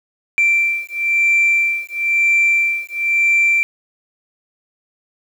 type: beating tone pair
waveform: sine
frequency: 2349 / 2350 Hz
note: D7 / D7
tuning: 0 / +1 cents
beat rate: 1 Hz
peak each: -15 dBFS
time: 0.38-3.63 s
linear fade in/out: 0 ms
effects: tanh soft clip ceiling -8 dBFS + 7-bit